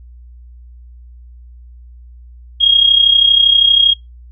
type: tone with amplitude modulation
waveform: sine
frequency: 3264 Hz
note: G#7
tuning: 31 cents flat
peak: -4 dBFS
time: 2.6-3.94 s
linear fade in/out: 20 ms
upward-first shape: sine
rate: 32.6 Hz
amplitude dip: 70%
effects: noise-tail reverb RT60 0.2 s tail -26 dB re dry + added 60 Hz sine -35 dBFS peak until 4.31 s